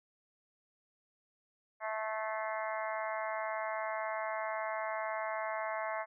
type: harmonic tone with a mistuned harmonic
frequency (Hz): 218.1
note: A3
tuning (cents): -15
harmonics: 3 / 4 / 5 / 6 / 7 / 8 / 9 / 10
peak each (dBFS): -38 / -41 / -41 / -47 / -47 / -46 / -49 / -46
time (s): 1.8-6.06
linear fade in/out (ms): 50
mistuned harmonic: 10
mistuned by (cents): -61
effects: none